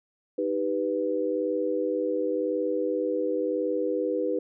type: chord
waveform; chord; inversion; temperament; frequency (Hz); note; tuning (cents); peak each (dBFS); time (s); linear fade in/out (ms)
sine; Eb augmented; none; equal; 311.1 / 392 / 493.9; Eb4 / G4 / B4; 0 / 0 / 0; -30 / -30 / -27; 0.38-4.39; 5
effects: none